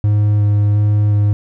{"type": "tone with vibrato", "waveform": "triangle", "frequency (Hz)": 103.83, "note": "G#2", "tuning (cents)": 0, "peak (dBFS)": -8, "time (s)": [0.04, 1.33], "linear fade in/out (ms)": 0, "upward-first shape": "square", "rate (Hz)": 1.4, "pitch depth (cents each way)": 9, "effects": []}